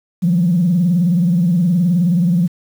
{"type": "tone with vibrato", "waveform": "sine", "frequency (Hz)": 174.61, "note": "F3", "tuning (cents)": 0, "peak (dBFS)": -10, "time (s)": [0.22, 2.48], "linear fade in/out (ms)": 20, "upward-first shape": "sine", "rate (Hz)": 19, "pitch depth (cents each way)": 130, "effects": ["tanh soft clip ceiling -6 dBFS", "7-bit"]}